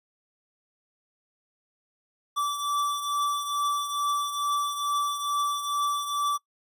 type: beating tone pair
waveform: square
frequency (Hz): 1160 / 1162.3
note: D6 / D6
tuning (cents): -22 / -18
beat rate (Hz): 2.3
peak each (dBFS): -27 / -34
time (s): 2.36-6.38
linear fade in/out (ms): 20
effects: noise-tail reverb RT60 0.1 s tail -22 dB re dry + resampled to 32000 Hz